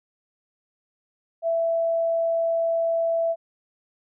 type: tone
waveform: sine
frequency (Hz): 664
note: E5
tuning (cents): +12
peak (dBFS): -20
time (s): 1.42-3.36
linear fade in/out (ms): 50
effects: none